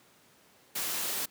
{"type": "noise", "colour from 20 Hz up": "white", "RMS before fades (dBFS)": -33, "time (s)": [0.75, 1.26], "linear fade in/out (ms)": 10, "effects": ["pink hiss -61 dBFS RMS until 1.3 s", "high-pass 150 Hz 12 dB/octave"]}